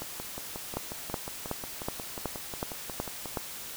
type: two click trains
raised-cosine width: 1 ms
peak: -23 / -16 dBFS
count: 19 / 8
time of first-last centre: 0.02-3.257 / 0.77-3.372 s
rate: 5.56 / 2.69 Hz
effects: white hiss -41 dBFS RMS until 3.76 s

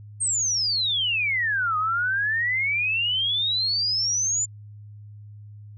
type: exponential two-way sweep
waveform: sine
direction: down then up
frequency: 8690 to 1230 to 7180 Hz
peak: -21 dBFS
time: 0.2-4.46 s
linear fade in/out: 20 ms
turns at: 1.77 s
effects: added 104 Hz sine -40 dBFS peak until 5.77 s

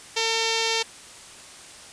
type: tone with notch filter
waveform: 5% pulse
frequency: 452.1 Hz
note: A4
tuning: 47 cents sharp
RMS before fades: -24 dBFS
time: 0.16-0.83 s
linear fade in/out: 10 ms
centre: 1500 Hz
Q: 2
effects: white hiss -44 dBFS RMS until 1.92 s + resampled to 22050 Hz

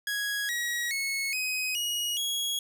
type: tone with pitch steps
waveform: sawtooth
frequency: 1661.2 / 1908.2 / 2192 / 2518 / 2892 / 3322 Hz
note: G#6 / A#6 / C#7 / D#7 / F#7 / G#7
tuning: 0 / +40 / -20 / +20 / -40 / 0 cents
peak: -25 dBFS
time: 0.07-2.59 s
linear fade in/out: 2 ms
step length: 420 ms
effects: none

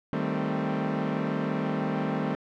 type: chord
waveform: sawtooth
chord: A half-diminished seventh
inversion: second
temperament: equal with one note detuned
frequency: 155.56 / 196 / 222 / 261.6 Hz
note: Eb3 / G3 / A3 / C4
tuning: 0 / 0 / +16 / 0 cents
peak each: -28 dBFS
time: 0.13-2.35 s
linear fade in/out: 0 ms
effects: low-pass 2000 Hz 12 dB/octave

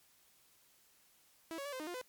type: tone with pitch steps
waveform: sawtooth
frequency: 327.2 / 556 / 574 / 517 / 307.2 / 352.2 / 505 Hz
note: E4 / C#5 / D5 / C5 / D#4 / F4 / B4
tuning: -13 / +5 / -40 / -21 / -22 / +15 / +39 cents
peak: -37 dBFS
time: 1.51-2.014 s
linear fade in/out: 0 ms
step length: 72 ms
effects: white hiss -68 dBFS RMS until 2.08 s + MP3 96 kbps

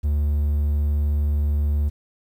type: tone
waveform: triangle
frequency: 73.42 Hz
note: D2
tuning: in tune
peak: -16 dBFS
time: 0.03-1.9 s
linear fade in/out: 20 ms
effects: 9-bit

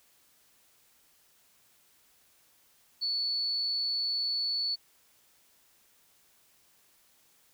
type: tone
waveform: sine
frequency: 4441 Hz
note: C#8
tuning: 2 cents sharp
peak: -28 dBFS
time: 3.01-4.76 s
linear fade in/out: 20 ms
effects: white hiss -65 dBFS RMS until 7.53 s

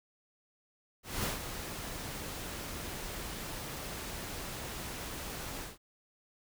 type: noise with ADSR envelope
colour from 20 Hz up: pink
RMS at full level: -33 dBFS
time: 1.03-5.78 s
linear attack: 210 ms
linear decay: 140 ms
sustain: -8 dB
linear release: 160 ms
effects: none

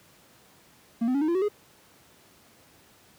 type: tone with pitch steps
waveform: triangle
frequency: 230.7 / 254.5 / 280.8 / 309.7 / 341.7 / 376.9 / 415.8 Hz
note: A#3 / C4 / C#4 / D#4 / F4 / F#4 / G#4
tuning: -18 / -48 / +22 / -8 / -38 / +32 / +2 cents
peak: -20 dBFS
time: 1.01-1.486 s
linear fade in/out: 10 ms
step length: 68 ms
effects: pink hiss -57 dBFS RMS until 3.18 s + high-pass 100 Hz 12 dB/octave

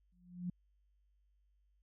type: tone with exponential growth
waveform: sine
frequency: 177.9 Hz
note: F3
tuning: 32 cents sharp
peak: -34 dBFS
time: 0.12-0.5 s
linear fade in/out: 5 ms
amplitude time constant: 81 ms
effects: added 50 Hz sine -70 dBFS peak until 1.82 s

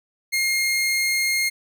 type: tone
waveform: sawtooth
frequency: 2133 Hz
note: C7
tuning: 33 cents sharp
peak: -16 dBFS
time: 0.32-1.5 s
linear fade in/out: 20 ms
effects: none

